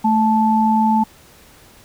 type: tone pair together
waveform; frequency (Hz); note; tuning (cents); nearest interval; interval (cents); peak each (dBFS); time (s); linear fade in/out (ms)
sine; 220 / 873.9; A3 / A5; 0 / -12; 2 octaves; 2388; -15; 0.04-1.04; 10
effects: pink hiss -47 dBFS RMS until 1.84 s